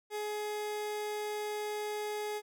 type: tone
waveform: 30% pulse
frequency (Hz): 420.5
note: G#4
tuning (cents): +22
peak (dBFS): -32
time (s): 0.1-2.42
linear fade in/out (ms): 50
effects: none